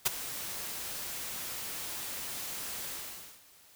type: noise with ADSR envelope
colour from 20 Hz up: white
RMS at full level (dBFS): -24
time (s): 0.05-3.42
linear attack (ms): 17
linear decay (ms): 15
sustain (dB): -15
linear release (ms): 540
effects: white hiss -59 dBFS RMS until 3.75 s